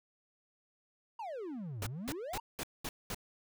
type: exponential two-way sweep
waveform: triangle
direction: down then up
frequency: 966 to 92.5 to 966 Hz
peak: -37 dBFS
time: 1.19-2.4 s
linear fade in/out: 5 ms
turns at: 1.83 s
type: noise bursts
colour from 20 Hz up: pink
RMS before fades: -39 dBFS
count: 6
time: 1.82-3.146 s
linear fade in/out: 2 ms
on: 46 ms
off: 210 ms
effects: none